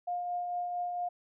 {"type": "tone with tremolo", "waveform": "sine", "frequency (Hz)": 709, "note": "F5", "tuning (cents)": 26, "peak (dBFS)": -30, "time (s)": [0.07, 1.09], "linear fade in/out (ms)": 10, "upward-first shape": "triangle", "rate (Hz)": 4.4, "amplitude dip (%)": 35, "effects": []}